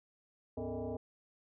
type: tone with frequency modulation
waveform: sine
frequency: 103.6 Hz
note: G#2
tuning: 4 cents flat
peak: -36 dBFS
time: 0.57-0.97 s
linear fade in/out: 5 ms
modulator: 177 Hz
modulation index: 3.3
effects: none